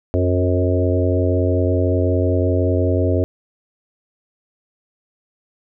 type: harmonic tone with a mistuned harmonic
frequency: 90.8 Hz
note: F#2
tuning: 32 cents flat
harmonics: 1 / 3 / 4 / 5 / 6 / 7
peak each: -17 / -22 / -23 / -24 / -25 / -25 dBFS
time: 0.14-3.24 s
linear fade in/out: 0 ms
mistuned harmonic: 6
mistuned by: -17 cents
effects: none